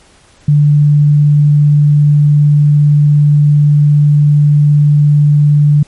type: tone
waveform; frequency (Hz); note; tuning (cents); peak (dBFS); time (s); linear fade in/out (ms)
sine; 147.1; D3; +3; -4; 0.48-5.83; 5
effects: pink hiss -45 dBFS RMS until 5.87 s + MP3 48 kbps